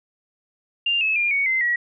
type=tone with pitch steps; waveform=sine; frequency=2794 / 2592 / 2404 / 2230 / 2069 / 1919.4 Hz; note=F7 / E7 / D7 / C#7 / C7 / B6; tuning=0 / -30 / +40 / +10 / -20 / -50 cents; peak=-18 dBFS; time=0.86-1.76 s; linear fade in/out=5 ms; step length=150 ms; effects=none